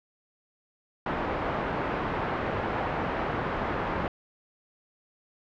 white low-pass noise, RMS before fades -30 dBFS, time 1.06-4.08 s, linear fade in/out 2 ms, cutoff 1100 Hz, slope 12 dB/octave, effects low-pass 3000 Hz 12 dB/octave

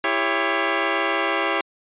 10% pulse chord, C# diminished, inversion first, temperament just, 332.6 / 399.1 / 554.4 Hz, E4 / G4 / C#5, +16 / +31 / 0 cents, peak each -16 dBFS, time 0.04-1.61 s, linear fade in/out 2 ms, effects resampled to 8000 Hz

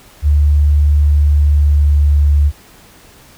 sine tone with pitch glide, 73.42 to 72.7 Hz, D2 to D2, 0 to -17 cents, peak -7 dBFS, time 0.22-2.52 s, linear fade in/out 50 ms, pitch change -17 cents, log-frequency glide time 1.08-2.32 s, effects pink hiss -43 dBFS RMS until 3.37 s

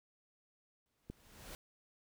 pink noise with exponential growth, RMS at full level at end -47 dBFS, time 0.86-1.55 s, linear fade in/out 0 ms, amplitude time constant 150 ms
click, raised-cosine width 3 ms, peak -31 dBFS, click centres 1.1 s
effects none

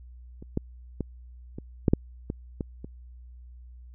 clicks, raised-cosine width 3 ms, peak -29 / -13 / -16 / -23 / -7 / -6 / -17 / -17 / -25 dBFS, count 9, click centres 0.425 / 0.574 / 1.007 / 1.585 / 1.882 / 1.935 / 2.301 / 2.608 / 2.845 s, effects added 61 Hz sine -44 dBFS peak until 3.94 s

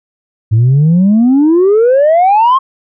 sine exponential sweep, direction up, 105.9 to 1093 Hz, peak -3 dBFS, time 0.51-2.59 s, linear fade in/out 20 ms, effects tanh soft clip ceiling -3 dBFS

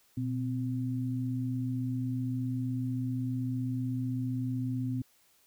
sine tone pair together, 121.7 / 257.4 Hz, B2 / C4, -25 / -28 cents, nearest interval octave + minor second, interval 1297 cents, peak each -32 / -33 dBFS, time 0.17-5.02 s, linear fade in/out 5 ms, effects white hiss -66 dBFS RMS until 5.46 s

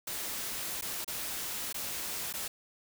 white noise with dropouts, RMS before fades -37 dBFS, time 0.07-2.48 s, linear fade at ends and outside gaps 5 ms, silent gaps 0.812-0.821 / 1.046-1.077 / 1.728-1.743 / 2.328-2.337 s, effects none

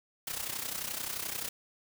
white noise with amplitude modulation, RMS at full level -34 dBFS, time 0.27-1.49 s, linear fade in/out 5 ms, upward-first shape sine, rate 31.5 Hz, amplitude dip 70%, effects none

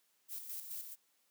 violet noise with tremolo, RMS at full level -43 dBFS, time 0.28-0.96 s, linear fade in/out 50 ms, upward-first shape square, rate 4.7 Hz, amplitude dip 50%, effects white hiss -75 dBFS RMS until 1.3 s + high-pass 200 Hz 12 dB/octave

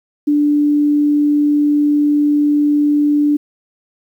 sine tone, 293.7 Hz, D4, in tune, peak -10 dBFS, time 0.27-3.37 s, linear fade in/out 10 ms, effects 8-bit

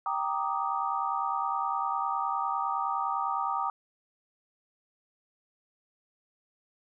sine chord, Eb major seventh, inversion first, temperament equal, 784 / 932.3 / 1174.7 / 1244.5 Hz, G5 / Bb5 / D6 / Eb6, 0 / 0 / 0 / 0 cents, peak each -33 dBFS, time 0.06-3.7 s, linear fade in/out 2 ms, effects none

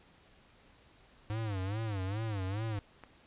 square tone with vibrato, 102.6 Hz, G#2, 21 cents flat, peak -34 dBFS, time 1.3-2.79 s, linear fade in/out 0 ms, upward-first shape sine, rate 2.4 Hz, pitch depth 170 cents each way
click, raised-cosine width 0.5 ms, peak -33 dBFS, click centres 3.037 s
effects pink hiss -62 dBFS RMS until 3.26 s + resampled to 8000 Hz

